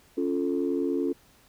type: chord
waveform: sine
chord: Db augmented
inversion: none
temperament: equal with one note detuned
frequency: 277.2 / 348.2 / 440 Hz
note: Db4 / F4 / A4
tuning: 0 / -5 / 0 cents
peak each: -27 / -28 / -30 dBFS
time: 0.17-1.13 s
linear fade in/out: 10 ms
effects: tanh soft clip ceiling -16 dBFS + pink hiss -59 dBFS RMS until 1.48 s